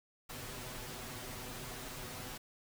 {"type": "noise with comb filter", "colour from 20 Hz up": "pink", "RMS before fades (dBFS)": -45, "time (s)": [0.29, 2.38], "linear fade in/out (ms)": 10, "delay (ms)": 8, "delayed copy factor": 0.8, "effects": []}